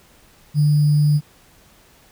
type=tone with sample-and-hold; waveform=sine; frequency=148.4 Hz; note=D3; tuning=18 cents sharp; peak=-12 dBFS; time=0.54-1.21 s; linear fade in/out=50 ms; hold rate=4900 Hz; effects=pink hiss -52 dBFS RMS until 2.11 s